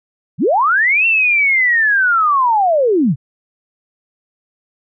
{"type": "linear two-way sweep", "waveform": "sine", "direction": "up then down", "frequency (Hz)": [110.8, 2726, 110.8], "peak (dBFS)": -10, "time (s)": [0.38, 3.16], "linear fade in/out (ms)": 50, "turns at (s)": 1.06, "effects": []}